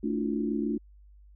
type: tone cluster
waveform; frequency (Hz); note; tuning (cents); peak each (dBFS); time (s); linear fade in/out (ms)
sine; 221 / 290.4 / 329.6 / 356.2; A3 / D4 / E4 / F4; +8 / -19 / 0 / +34; -30 / -31 / -36 / -34; 0.03-0.78; 10
effects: added 50 Hz sine -51 dBFS peak until 1.35 s